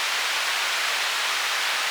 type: band-pass noise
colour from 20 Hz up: white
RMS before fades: -25 dBFS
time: 0-1.9 s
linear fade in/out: 0 ms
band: 970 to 3200 Hz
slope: 12 dB/octave
effects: none